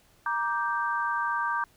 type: chord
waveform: sine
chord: G minor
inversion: first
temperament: just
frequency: 940.8 / 1176 / 1568 Hz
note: Bb5 / D6 / G6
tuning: +16 / +2 / 0 cents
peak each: -30 dBFS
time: 0.26-1.64 s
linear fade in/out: 2 ms
effects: pink hiss -62 dBFS RMS until 1.76 s